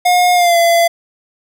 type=tone with pitch glide; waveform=square; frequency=717 to 679.5 Hz; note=F5 to F5; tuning=+45 to -48 cents; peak=-9 dBFS; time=0.05-0.88 s; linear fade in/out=10 ms; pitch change=-93 cents; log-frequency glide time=0.34-0.57 s; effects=none